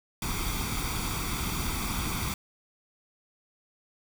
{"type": "noise with comb filter", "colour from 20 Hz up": "pink", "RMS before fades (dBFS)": -31, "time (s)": [0.22, 2.34], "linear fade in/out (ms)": 2, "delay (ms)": 0.86, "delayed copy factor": 0.7, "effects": []}